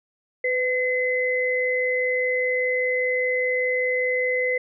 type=tone pair together; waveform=sine; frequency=503 / 2039 Hz; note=B4 / C7; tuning=+32 / -45 cents; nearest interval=2 octaves; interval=2423 cents; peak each=-23 dBFS; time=0.44-4.58 s; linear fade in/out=5 ms; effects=none